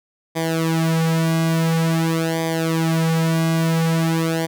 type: tone with flanger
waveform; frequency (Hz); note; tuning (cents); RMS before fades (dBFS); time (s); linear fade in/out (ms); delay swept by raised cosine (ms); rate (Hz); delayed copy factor
sawtooth; 163.2; E3; -17; -19; 0.35-4.47; 20; 0.72 to 3.92; 0.48; -1
effects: none